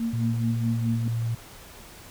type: tone with tremolo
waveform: sine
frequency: 229.8 Hz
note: A#3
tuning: 25 cents flat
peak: -23 dBFS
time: 0-1.08 s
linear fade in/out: 2 ms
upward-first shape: sine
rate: 4.7 Hz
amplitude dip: 80%
type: tone with pitch glide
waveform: sine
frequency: 116.4 to 115.53 Hz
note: A#2 to A#2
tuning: -2 to -15 cents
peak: -24 dBFS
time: 0.13-1.35 s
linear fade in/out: 5 ms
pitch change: -13 cents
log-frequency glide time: 0.4-1.13 s
effects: pink hiss -46 dBFS RMS until 2.1 s